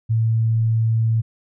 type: tone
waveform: sine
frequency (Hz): 112.7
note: A2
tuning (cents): +42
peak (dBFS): -15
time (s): 0.09-1.22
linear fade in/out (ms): 20
effects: none